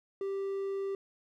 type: tone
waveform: triangle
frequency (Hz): 392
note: G4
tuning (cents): 0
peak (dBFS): -30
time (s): 0.21-0.95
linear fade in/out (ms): 2
effects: none